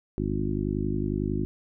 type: harmonic tone with a mistuned harmonic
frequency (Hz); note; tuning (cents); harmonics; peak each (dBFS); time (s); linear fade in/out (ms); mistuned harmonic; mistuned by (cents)
51; G#1; -31; 1 / 2 / 3 / 4 / 5 / 6 / 7; -33 / -33 / -33 / -33 / -33 / -33 / -33; 0.18-1.45; 0; 1; +66
effects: none